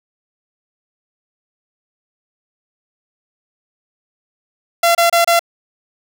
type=tone bursts; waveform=sawtooth; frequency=682 Hz; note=F5; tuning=41 cents flat; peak=-6 dBFS; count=4; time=4.83-5.394 s; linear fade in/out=5 ms; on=120 ms; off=28 ms; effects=7-bit